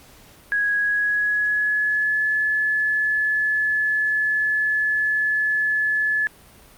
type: tone with pitch glide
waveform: sine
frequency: 1659 to 1719.5 Hz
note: G#6 to A6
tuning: -2 to -40 cents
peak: -18 dBFS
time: 0.52-6.27 s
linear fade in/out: 0 ms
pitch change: +62 cents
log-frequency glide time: 0.77-2.23 s
effects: pink hiss -49 dBFS RMS until 6.77 s + Opus 48 kbps